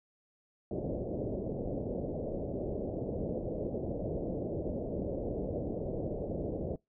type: low-pass noise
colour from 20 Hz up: white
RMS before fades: -36 dBFS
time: 0.71-6.76 s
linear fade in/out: 2 ms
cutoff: 600 Hz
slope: 48 dB/octave
effects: noise-tail reverb RT60 0.2 s tail -25 dB re dry